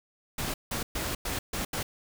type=noise bursts at uneven times; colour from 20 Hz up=pink; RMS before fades=-32 dBFS; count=6; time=0.38-0.54 / 0.71-0.83 / 0.95-1.15 / 1.25-1.39 / 1.53-1.65 / 1.73-1.83 s; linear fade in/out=5 ms; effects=none